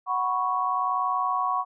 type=chord; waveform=sine; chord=F# suspended fourth; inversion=none; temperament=equal; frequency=740 / 987.8 / 1108.7 Hz; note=F#5 / B5 / C#6; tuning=0 / 0 / 0 cents; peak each=-29 / -29 / -25 dBFS; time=0.06-1.65 s; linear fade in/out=50 ms; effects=none